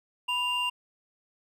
triangle tone pair together, 987.8 / 2794 Hz, B5 / F7, 0 / 0 cents, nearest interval octave + tritone, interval 1800 cents, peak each -29 / -26 dBFS, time 0.28-0.7 s, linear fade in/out 10 ms, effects none

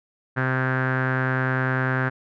sawtooth tone with low-pass filter, 130 Hz, C3, 11 cents flat, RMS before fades -23 dBFS, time 0.36-2.1 s, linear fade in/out 20 ms, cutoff 1600 Hz, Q 6.7, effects none

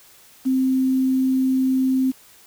sine tone with quantisation, 261.6 Hz, C4, in tune, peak -16 dBFS, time 0.45-2.12 s, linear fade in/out 20 ms, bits 7, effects white hiss -50 dBFS RMS until 2.46 s

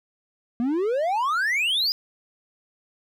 triangle exponential sweep, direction up, 229.8 to 5070 Hz, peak -19 dBFS, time 0.6-1.92 s, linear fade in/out 0 ms, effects none

